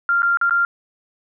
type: tone with dropouts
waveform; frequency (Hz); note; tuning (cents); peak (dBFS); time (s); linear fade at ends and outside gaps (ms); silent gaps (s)
sine; 1391; F6; -7; -14; 0.09-0.65; 1; 0.221-0.23 / 0.372-0.413 / 0.496-0.508
effects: none